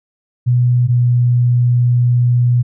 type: tone pair in turn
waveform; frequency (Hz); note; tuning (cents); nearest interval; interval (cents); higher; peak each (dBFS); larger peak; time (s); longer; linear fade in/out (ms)
sine; 123 / 122.08; B2 / B2; -7 / -20; unison; 13; first; -9; neither; 0.46-0.88 / 0.88-2.63; second; 20
effects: none